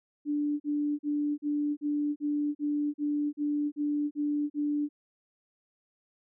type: tone bursts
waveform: sine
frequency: 293.7 Hz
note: D4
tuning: in tune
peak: -26 dBFS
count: 12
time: 0.25-4.89 s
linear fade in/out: 50 ms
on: 350 ms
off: 40 ms
effects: none